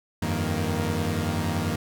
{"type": "tone cluster", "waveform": "sawtooth", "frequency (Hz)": [87.3, 97.6, 156.4, 234.2], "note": ["F2", "G2", "D#3", "A#3"], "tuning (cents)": [0, -7, 9, 8], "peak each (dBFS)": -26, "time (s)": [0.22, 1.76], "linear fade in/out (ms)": 5, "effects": []}